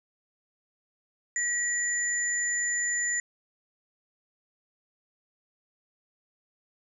sine tone pair together, 1926 / 7024 Hz, B6 / A8, -44 / -4 cents, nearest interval octave + minor seventh, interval 2240 cents, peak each -28 / -29 dBFS, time 1.36-3.2 s, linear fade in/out 2 ms, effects none

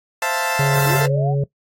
20% pulse chord, F major seventh, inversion second, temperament equal, 523.3 / 659.3 / 698.5 / 880 Hz, C5 / E5 / F5 / A5, 0 / 0 / 0 / 0 cents, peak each -22 / -21 / -22 / -17 dBFS, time 0.22-1.06 s, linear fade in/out 2 ms
harmonic tone, 140 Hz, C#3, 18 cents sharp, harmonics 1 / 3 / 4, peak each -16 / -26 / -28 dBFS, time 0.59-1.44 s, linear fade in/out 5 ms
violet noise, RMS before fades -27 dBFS, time 0.74-1.01 s, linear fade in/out 2 ms
sine linear sweep, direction up, 283.7 to 778 Hz, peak -23 dBFS, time 0.85-1.35 s, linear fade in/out 50 ms
effects noise-tail reverb RT60 0.1 s tail -18 dB re dry + AAC 48 kbps

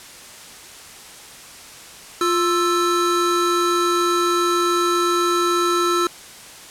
square tone pair together, 350.4 / 1323 Hz, F4 / E6, +6 / +6 cents, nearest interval octave + major seventh, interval 2300 cents, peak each -20 dBFS, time 2.21-6.07 s, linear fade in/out 2 ms, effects white hiss -40 dBFS RMS until 6.7 s + low-pass 10000 Hz 12 dB/octave

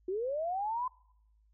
sine linear sweep, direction up, 353.4 to 1031 Hz, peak -31 dBFS, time 0.08-0.88 s, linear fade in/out 5 ms, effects noise-tail reverb RT60 0.8 s tail -26 dB re dry + added 53 Hz sine -64 dBFS peak until 1.53 s

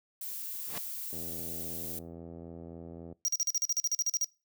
violet noise, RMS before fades -39 dBFS, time 0.21-1.99 s, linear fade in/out 5 ms
pink noise with exponential growth, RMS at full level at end -35 dBFS, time 0.59-0.78 s, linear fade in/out 1 ms, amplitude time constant 41 ms
click train, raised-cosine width 2 ms, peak -32 dBFS, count 168, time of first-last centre 1.13-3.125 s, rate 83.7 Hz
square tone bursts, 5710 Hz, F8, 37 cents sharp, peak -27 dBFS, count 14, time 3.25-4.244 s, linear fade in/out 0 ms, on 32 ms, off 42 ms
effects noise-tail reverb RT60 0.3 s tail -23 dB re dry + high-pass 80 Hz 12 dB/octave

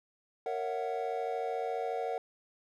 triangle chord, F# dominant seventh, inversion first, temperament just, 462.5 / 555 / 666 / 740 Hz, A#4 / C#5 / E5 / F#5, -14 / +2 / +18 / 0 cents, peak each -34 / -38 / -39 / -34 dBFS, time 0.46-2.18 s, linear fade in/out 2 ms, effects none

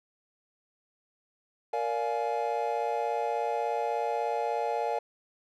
triangle chord, Bb dominant seventh, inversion none, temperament just, 466.2 / 582.7 / 699.2 / 839.1 Hz, Bb4 / D5 / F5 / Ab5, 0 / -14 / +2 / +18 cents, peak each -31 / -33 / -31 / -30 dBFS, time 1.73-4.99 s, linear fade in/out 5 ms, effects none

